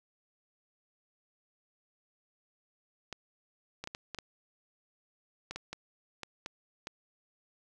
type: clicks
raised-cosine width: 0.2 ms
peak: -22 dBFS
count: 12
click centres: 3.127 / 3.84 / 3.874 / 3.949 / 4.147 / 4.187 / 5.51 / 5.56 / 5.73 / 6.233 / 6.461 / 6.871 s
effects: none